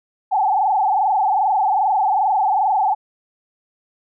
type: tone with frequency modulation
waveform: sine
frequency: 810 Hz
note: G#5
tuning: 43 cents flat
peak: -14 dBFS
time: 0.31-2.95 s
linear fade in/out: 20 ms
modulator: 22.5 Hz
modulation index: 3
effects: none